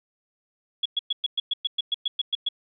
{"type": "tone bursts", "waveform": "sine", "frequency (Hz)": 3361, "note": "G#7", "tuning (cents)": 20, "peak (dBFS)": -21, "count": 13, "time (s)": [0.83, 2.488], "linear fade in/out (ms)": 5, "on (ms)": 26, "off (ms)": 110, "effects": []}